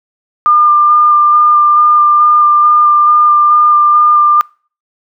sine tone with vibrato, 1200 Hz, D6, 37 cents sharp, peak -4 dBFS, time 0.46-4.41 s, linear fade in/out 0 ms, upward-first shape square, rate 2.3 Hz, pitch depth 9 cents each way, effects noise-tail reverb RT60 0.4 s tail -25 dB re dry

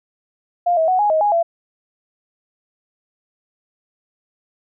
sine tone with pitch steps, 702 / 644 / 741 / 831 / 630 / 827 / 675 Hz, F5 / E5 / F#5 / G#5 / D#5 / G#5 / E5, +9 / -41 / +2 / +1 / +21 / -8 / +41 cents, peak -13 dBFS, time 0.66-1.43 s, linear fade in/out 10 ms, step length 110 ms, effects none

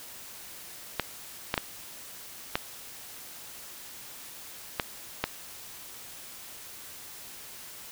clicks, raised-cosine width 0.3 ms, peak -9 dBFS, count 6, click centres 0.997 / 1.541 / 1.578 / 2.555 / 4.798 / 5.24 s, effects white hiss -45 dBFS RMS until 7.91 s

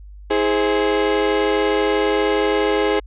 35% pulse chord, E augmented, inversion none, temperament equal with one note detuned, 323 / 415.3 / 523.3 Hz, E4 / G#4 / B#4, -35 / 0 / 0 cents, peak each -21 / -16 / -21 dBFS, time 0.3-3 s, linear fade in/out 10 ms, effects added 50 Hz sine -36 dBFS peak until 3.06 s + resampled to 8000 Hz

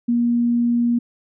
sine tone, 237.8 Hz, A#3, 35 cents sharp, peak -15 dBFS, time 0.08-0.99 s, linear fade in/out 10 ms, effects none

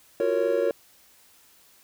triangle chord, Gb major seventh, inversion third, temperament just, 346.9 / 370 / 462.5 / 555 Hz, F4 / Gb4 / Bb4 / Db5, -12 / 0 / -14 / +2 cents, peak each -28 / -28 / -23 / -23 dBFS, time 0.2-0.71 s, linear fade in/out 2 ms, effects white hiss -57 dBFS RMS until 1.83 s

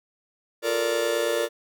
45% pulse chord, Bb major seventh, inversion second, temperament just, 349.6 / 437 / 466.2 / 582.7 Hz, F4 / A4 / Bb4 / D5, +2 / -12 / 0 / -14 cents, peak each -31 / -32 / -26 / -27 dBFS, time 0.62-1.49 s, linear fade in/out 50 ms, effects none

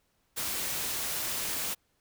white noise, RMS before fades -33 dBFS, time 0.36-1.75 s, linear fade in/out 20 ms, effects pink hiss -73 dBFS RMS until 2 s

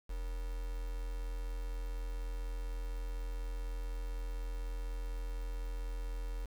sine tone with quantisation, 42.06 Hz, E1, 36 cents sharp, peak -36 dBFS, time 0.09-6.46 s, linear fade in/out 10 ms, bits 8, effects none

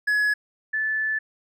triangle / sine tone pair in turn, 1690 / 1744.6 Hz, G#6 / A6, +30 / -15 cents, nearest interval minor second, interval 55 cents, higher second, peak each -17 / -22 dBFS, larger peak first, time 0.07-0.34 / 0.73-1.19 s, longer second, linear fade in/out 10 ms, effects none

